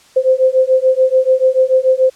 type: beating tone pair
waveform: sine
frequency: 516 / 522.9 Hz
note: C5 / C5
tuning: -24 / -1 cents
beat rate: 6.9 Hz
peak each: -12 dBFS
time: 0.16-2.1 s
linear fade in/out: 10 ms
effects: white hiss -47 dBFS RMS until 2.15 s + low-pass 8000 Hz 12 dB/octave